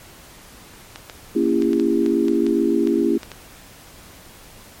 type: clicks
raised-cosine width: 0.2 ms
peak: -16 dBFS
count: 11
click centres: 0.959 / 1.098 / 1.622 / 1.732 / 1.798 / 2.062 / 2.283 / 2.466 / 2.873 / 3.232 / 3.317 s
type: chord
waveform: sine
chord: A# diminished seventh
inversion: none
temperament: just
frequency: 233.1 / 279.7 / 335.6 / 402.8 Hz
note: A#3 / C#4 / E4 / G4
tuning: 0 / +16 / +31 / +47 cents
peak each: -22 / -21 / -19 / -22 dBFS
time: 1.35-3.18 s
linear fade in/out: 10 ms
effects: pink hiss -44 dBFS RMS until 4.8 s + MP3 64 kbps

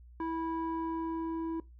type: tone with low-pass filter sweep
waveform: square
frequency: 327.2 Hz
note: E4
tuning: 13 cents flat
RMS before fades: -35 dBFS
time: 0.2-1.6 s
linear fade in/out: 2 ms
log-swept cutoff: 1200 to 670 Hz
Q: 2.2
effects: noise-tail reverb RT60 0.2 s tail -19 dB re dry + added 60 Hz sine -51 dBFS peak until 1.79 s

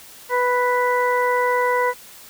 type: harmonic tone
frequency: 493.9 Hz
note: B4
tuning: in tune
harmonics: 1 / 2 / 3 / 4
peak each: -20 / -20 / -28 / -25 dBFS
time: 0.29-1.94 s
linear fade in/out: 50 ms
effects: white hiss -43 dBFS RMS until 2.29 s

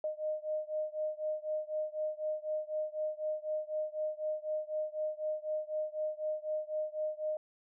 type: beating tone pair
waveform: sine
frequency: 614 / 618 Hz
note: D#5 / D#5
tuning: -23 / -12 cents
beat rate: 4 Hz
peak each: -36 / -37 dBFS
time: 0.04-7.37 s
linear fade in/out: 2 ms
effects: none

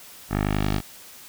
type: tone with low-pass filter sweep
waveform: 10% pulse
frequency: 50.8 Hz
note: G#1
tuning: 38 cents flat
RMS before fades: -24 dBFS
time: 0.29-0.82 s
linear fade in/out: 50 ms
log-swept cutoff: 1600 to 5600 Hz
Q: 1.3
effects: white hiss -45 dBFS RMS until 1.28 s

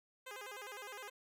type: tone with vibrato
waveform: 10% pulse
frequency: 460.9 Hz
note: A#4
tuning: 20 cents flat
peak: -38 dBFS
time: 0.26-1.1 s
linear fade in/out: 10 ms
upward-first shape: square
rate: 9.8 Hz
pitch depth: 200 cents each way
effects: none

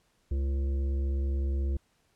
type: harmonic tone with a mistuned harmonic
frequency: 68.6 Hz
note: C#2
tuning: 17 cents flat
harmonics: 1 / 3 / 5 / 7 / 8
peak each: -26 / -44 / -42 / -52 / -55 dBFS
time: 0.31-1.77 s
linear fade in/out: 5 ms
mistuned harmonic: 3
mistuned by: +76 cents
effects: pink hiss -70 dBFS RMS until 2.15 s + low-pass 11000 Hz 12 dB/octave

